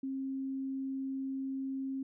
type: tone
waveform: sine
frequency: 267.9 Hz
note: C4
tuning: 41 cents sharp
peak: -34 dBFS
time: 0.03-2.03 s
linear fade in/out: 5 ms
effects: none